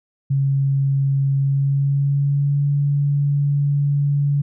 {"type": "tone with pitch glide", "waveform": "sine", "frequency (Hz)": [137.5, 142.84], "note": ["C#3", "D3"], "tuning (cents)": [-14, -48], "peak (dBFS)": -15, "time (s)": [0.3, 4.42], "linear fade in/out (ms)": 10, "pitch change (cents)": 66, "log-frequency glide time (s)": [1.37, 2.65], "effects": []}